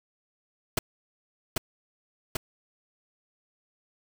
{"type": "noise with echo", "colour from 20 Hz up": "pink", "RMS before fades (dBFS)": -25, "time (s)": [0.77, 0.79], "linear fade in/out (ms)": 5, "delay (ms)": 790, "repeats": 2, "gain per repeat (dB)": -2, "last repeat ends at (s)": 2.37, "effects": []}